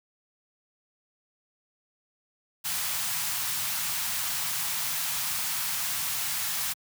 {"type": "band-stop noise", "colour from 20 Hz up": "white", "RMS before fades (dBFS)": -30, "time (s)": [2.64, 6.74], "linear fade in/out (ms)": 20, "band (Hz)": [180, 770], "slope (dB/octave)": 24, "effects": ["high-pass 100 Hz 12 dB/octave"]}